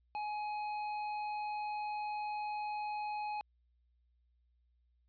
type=tone with hard clipping; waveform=triangle; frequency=840 Hz; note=G#5; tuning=19 cents sharp; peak=-38 dBFS; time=0.15-3.41 s; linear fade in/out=0 ms; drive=12 dB; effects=added 60 Hz sine -70 dBFS peak until 5.08 s + resampled to 11025 Hz